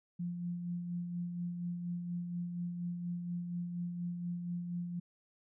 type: tone with tremolo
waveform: sine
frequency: 174.6 Hz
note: F3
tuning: in tune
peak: -34 dBFS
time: 0.19-5 s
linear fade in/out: 10 ms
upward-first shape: sine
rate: 4.2 Hz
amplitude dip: 40%
effects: none